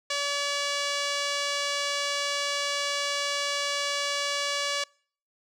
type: tone with low-pass filter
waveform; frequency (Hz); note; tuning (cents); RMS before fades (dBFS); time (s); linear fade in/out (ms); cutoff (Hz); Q
5% pulse; 571; D5; -49; -29; 0.1-4.84; 5; 8500; 0.52
effects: noise-tail reverb RT60 0.5 s tail -26 dB re dry